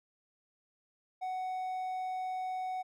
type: tone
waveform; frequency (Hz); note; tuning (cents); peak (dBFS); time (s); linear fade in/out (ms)
triangle; 744; F#5; +9; -32; 1.21-2.83; 20
effects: none